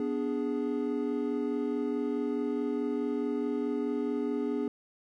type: chord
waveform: triangle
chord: G# diminished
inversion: first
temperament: equal with one note detuned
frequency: 246.9 / 291.6 / 415.3 Hz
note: B3 / D4 / G#4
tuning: 0 / -12 / 0 cents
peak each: -31 dBFS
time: 0-4.68 s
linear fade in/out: 2 ms
effects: none